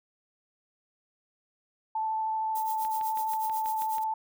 sine tone with vibrato, 878 Hz, A5, 4 cents flat, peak -27 dBFS, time 1.95-4.14 s, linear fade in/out 5 ms, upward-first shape triangle, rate 13 Hz, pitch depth 10 cents each way
violet noise with tremolo, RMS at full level -38 dBFS, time 2.55-4.04 s, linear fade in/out 5 ms, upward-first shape triangle, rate 8.1 Hz, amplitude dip 95%
click train, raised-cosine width 0.3 ms, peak -29 dBFS, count 8, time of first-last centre 2.85-3.983 s, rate 6.18 Hz
effects none

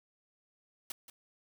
white noise with echo, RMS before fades -40 dBFS, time 0.9-0.92 s, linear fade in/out 2 ms, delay 180 ms, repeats 1, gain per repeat -12 dB, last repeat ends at 1.1 s, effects none

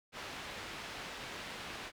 white low-pass noise, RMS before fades -45 dBFS, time 0.12-1.92 s, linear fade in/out 50 ms, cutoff 3000 Hz, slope 12 dB/octave, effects none

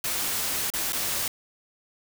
white noise with dropouts, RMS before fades -28 dBFS, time 0.04-1.28 s, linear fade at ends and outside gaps 2 ms, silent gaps 0.702-0.737 / 0.923-0.93 s, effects none

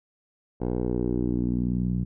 10% pulse tone with low-pass filter sweep, 60.9 Hz, B1, 24 cents flat, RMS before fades -26 dBFS, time 0.6-2.05 s, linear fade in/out 20 ms, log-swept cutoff 590 to 160 Hz, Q 2.4, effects none

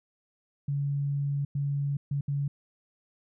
sine tone bursts at uneven times, 141.6 Hz, C#3, 37 cents sharp, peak -26 dBFS, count 4, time 0.68-1.45 / 1.55-1.97 / 2.11-2.21 / 2.28-2.48 s, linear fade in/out 5 ms, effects none

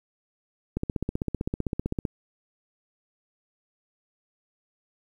click train, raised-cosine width 3 ms, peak -14 dBFS, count 21, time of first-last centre 0.77-2.052 s, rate 15.6 Hz, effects 9-bit

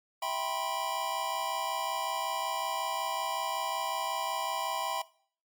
square chord, C major seventh, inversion first, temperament just, 654.1 / 784.9 / 981.1 / 1046.5 Hz, E5 / G5 / B5 / C6, -14 / +2 / -12 / 0 cents, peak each -39 / -37 / -36 / -38 dBFS, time 0.22-5.02 s, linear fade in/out 5 ms, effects noise-tail reverb RT60 0.5 s tail -19 dB re dry + MP3 96 kbps

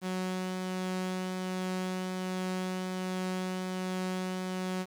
sawtooth tone with tremolo, 185 Hz, F#3, in tune, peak -27 dBFS, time 0.01-4.86 s, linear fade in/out 50 ms, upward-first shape triangle, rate 1.3 Hz, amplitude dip 25%, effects low-pass 10000 Hz 12 dB/octave + 9-bit

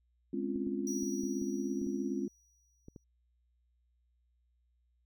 sine chord, Db major seventh, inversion second, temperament just, 207.9 / 259.9 / 277.2 / 346.5 Hz, Ab3 / C4 / Db4 / F4, +2 / -11 / 0 / -14 cents, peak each -38 dBFS, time 0.33-2.28 s, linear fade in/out 5 ms
clicks, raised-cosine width 3 ms, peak -36 dBFS, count 9, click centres 0.559 / 0.669 / 1.03 / 1.235 / 1.418 / 1.816 / 1.867 / 2.884 / 2.962 s
square tone with exponential decay, 5800 Hz, F#8, 35 cents flat, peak -39 dBFS, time 0.87-3.04 s, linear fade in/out 2 ms, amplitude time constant 470 ms
effects added 60 Hz sine -70 dBFS peak until 5.05 s

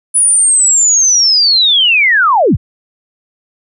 sine linear sweep, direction down, 9956 to 32.7 Hz, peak -6 dBFS, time 0.14-2.57 s, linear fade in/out 20 ms, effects none

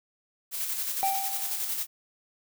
blue noise with tremolo, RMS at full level -30 dBFS, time 0.51-1.87 s, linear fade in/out 50 ms, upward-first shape square, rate 11 Hz, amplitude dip 35%
triangle tone with exponential decay, 780 Hz, G5, 9 cents flat, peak -20 dBFS, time 1.03-1.72 s, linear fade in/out 0 ms, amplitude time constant 150 ms
effects none

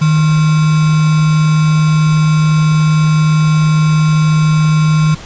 sine tone with sample-and-hold, 155.56 Hz, D#3, in tune, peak -7 dBFS, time 0.01-5.15 s, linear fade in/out 10 ms, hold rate 1225 Hz, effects pink hiss -32 dBFS RMS until 5.25 s + resampled to 16000 Hz

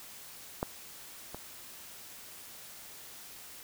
clicks, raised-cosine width 1 ms, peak -16 / -26 dBFS, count 2, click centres 0.629 / 1.346 s, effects white hiss -49 dBFS RMS until 3.63 s

